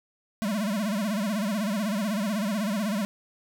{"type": "tone with vibrato", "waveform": "square", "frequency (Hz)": 207.7, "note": "G#3", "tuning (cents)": 0, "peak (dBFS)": -26, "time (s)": [0.42, 3.05], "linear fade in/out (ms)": 0, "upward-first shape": "sine", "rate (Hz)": 16, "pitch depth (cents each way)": 150, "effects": []}